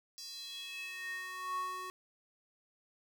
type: tone with high-pass filter sweep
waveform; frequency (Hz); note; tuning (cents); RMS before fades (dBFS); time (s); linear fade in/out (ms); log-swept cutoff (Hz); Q
square; 370; F#4; 0; -42; 0.18-1.9; 0; 5200 to 760; 5.3
effects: none